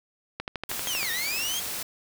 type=click train; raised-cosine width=0.3 ms; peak=-15 dBFS; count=9; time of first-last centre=0.4-1.03 s; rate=12.7 Hz
type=noise; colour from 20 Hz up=white; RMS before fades=-33 dBFS; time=0.69-1.83 s; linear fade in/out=5 ms
type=linear two-way sweep; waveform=25% pulse; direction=down then up; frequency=3300 to 1800 to 3300 Hz; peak=-25 dBFS; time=0.87-1.6 s; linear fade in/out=5 ms; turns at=1.11 s
effects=none